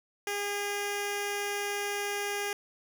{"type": "tone with notch filter", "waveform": "10% pulse", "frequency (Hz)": 407, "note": "G#4", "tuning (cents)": -35, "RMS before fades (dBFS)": -33, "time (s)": [0.27, 2.53], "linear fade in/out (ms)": 2, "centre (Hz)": 1100, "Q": 1.9, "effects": ["10-bit"]}